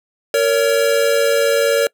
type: tone pair together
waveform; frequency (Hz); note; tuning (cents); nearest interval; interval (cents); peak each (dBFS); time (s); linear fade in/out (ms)
square; 462.4 / 563; A#4 / C#5; -14 / +27; minor third; 341; -16; 0.34-1.87; 2
effects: noise-tail reverb RT60 0.1 s tail -24 dB re dry